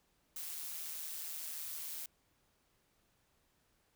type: noise with amplitude modulation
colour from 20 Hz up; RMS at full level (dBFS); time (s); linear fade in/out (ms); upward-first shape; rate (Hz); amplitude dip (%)
blue; -41; 0.36-2.06; 2; sine; 157; 55
effects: pink hiss -75 dBFS RMS until 3.95 s